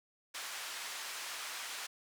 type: band-pass noise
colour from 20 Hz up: pink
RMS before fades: -43 dBFS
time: 0.34-1.87 s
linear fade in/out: 10 ms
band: 1200 to 10000 Hz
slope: 12 dB/octave
effects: none